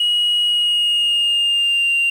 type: tone with pitch glide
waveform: sine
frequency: 2900 to 2777 Hz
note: F#7 to F7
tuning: -35 to -10 cents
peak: -12 dBFS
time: 0-2.1 s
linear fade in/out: 5 ms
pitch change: -75 cents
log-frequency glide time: 0.47-1.95 s
effects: tanh soft clip ceiling -12 dBFS + 7-bit